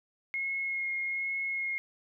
sine tone with vibrato, 2159 Hz, C#7, 46 cents flat, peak -30 dBFS, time 0.34-1.78 s, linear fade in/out 0 ms, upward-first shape sine, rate 1.2 Hz, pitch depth 12 cents each way, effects none

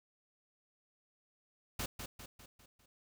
pink noise with echo, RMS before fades -38 dBFS, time 1.79-1.86 s, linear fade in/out 5 ms, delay 200 ms, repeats 5, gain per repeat -6 dB, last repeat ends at 2.86 s, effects none

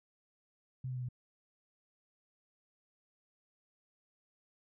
sine tone with pitch steps, 129.2 / 127.35 / 125.52 / 123.72 Hz, C3 / C3 / B2 / B2, -21 / -46 / +28 / +3 cents, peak -36 dBFS, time 0.84-1.088 s, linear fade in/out 5 ms, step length 62 ms, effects none

